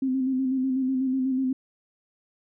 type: tone with vibrato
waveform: sine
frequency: 261.6 Hz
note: C4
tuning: in tune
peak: -22 dBFS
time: 0.02-1.53 s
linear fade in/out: 5 ms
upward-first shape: square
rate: 8.1 Hz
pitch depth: 32 cents each way
effects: none